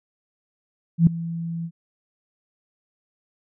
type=tone with ADSR envelope; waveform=sine; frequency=167 Hz; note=E3; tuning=23 cents sharp; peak=-8 dBFS; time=0.98-1.71 s; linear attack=89 ms; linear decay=3 ms; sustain=-18 dB; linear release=63 ms; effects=none